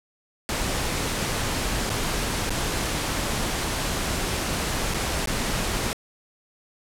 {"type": "noise with dropouts", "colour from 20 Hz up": "pink", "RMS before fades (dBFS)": -26, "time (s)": [0.49, 5.93], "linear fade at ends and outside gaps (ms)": 0, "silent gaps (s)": [[1.894, 1.901], [2.495, 2.505], [4.938, 4.944], [5.258, 5.273]], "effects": ["low-pass 11000 Hz 12 dB/octave"]}